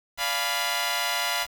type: chord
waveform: 10% pulse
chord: D diminished seventh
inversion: none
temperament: equal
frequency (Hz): 587.3 / 698.5 / 830.6 / 987.8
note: D5 / F5 / Ab5 / Cb6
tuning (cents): 0 / 0 / 0 / 0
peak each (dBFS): -26 / -20 / -26 / -20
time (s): 0.17-1.47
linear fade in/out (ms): 50
effects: 7-bit